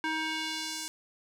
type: tone with band-pass filter sweep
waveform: square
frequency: 316 Hz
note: D#4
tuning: 27 cents sharp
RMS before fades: -34 dBFS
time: 0.04-0.88 s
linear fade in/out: 0 ms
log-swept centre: 1600 to 7500 Hz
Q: 1.1
effects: none